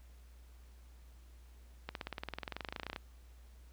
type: accelerating click train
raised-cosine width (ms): 0.3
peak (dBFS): -23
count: 25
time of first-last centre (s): 1.89-2.962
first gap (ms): 62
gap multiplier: 0.97
effects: added 60 Hz sine -54 dBFS peak until 3.72 s + pink hiss -68 dBFS RMS until 3.72 s